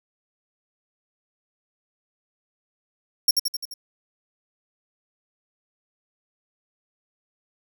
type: tone with echo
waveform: sawtooth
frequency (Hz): 5530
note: F8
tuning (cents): -18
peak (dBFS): -11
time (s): 3.28-3.31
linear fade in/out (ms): 5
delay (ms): 86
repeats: 5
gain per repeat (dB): -4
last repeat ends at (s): 3.74
effects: none